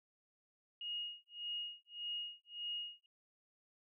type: tone with tremolo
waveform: sine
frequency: 2870 Hz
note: F7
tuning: 47 cents sharp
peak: -38 dBFS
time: 0.81-3.06 s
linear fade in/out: 2 ms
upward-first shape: sine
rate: 1.7 Hz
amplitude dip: 100%
effects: none